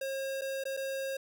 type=tone with dropouts; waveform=square; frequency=539 Hz; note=C#5; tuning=49 cents flat; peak=-34 dBFS; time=0.01-1.17 s; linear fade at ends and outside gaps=5 ms; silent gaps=0.412-0.417 / 0.639-0.653 / 0.768-0.772 s; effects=none